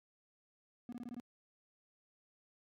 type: tone bursts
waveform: triangle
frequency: 241.4 Hz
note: B3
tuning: 39 cents flat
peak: -40 dBFS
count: 6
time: 0.89-1.199 s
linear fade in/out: 0 ms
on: 34 ms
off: 21 ms
effects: high-pass 100 Hz 12 dB/octave